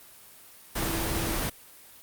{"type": "tone in noise", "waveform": "sine", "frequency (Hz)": 330, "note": "E4", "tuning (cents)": 2, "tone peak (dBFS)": -35, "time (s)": [0.78, 1.36], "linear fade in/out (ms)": 10, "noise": "pink", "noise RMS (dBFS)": -29, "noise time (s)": [0.75, 1.5], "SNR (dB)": -9, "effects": ["white hiss -51 dBFS RMS until 2.02 s", "Opus 32 kbps"]}